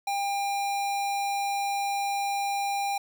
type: tone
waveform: square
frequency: 800 Hz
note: G5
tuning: 35 cents sharp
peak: -27 dBFS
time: 0.07-2.98 s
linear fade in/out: 5 ms
effects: 10-bit